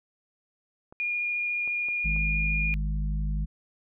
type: clicks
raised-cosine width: 1 ms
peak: -33 dBFS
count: 4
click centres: 0.925 / 1.676 / 1.886 / 2.163 s
type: tone with vibrato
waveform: sine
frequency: 2428 Hz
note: D#7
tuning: 43 cents flat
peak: -26 dBFS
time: 1-2.74 s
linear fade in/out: 0 ms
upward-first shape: sine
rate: 14 Hz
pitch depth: 8 cents each way
type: harmonic tone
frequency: 51.91 Hz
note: G#1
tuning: in tune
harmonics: 1 / 3 / 4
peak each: -26 / -33 / -40 dBFS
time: 2.04-3.46 s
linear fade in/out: 20 ms
effects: none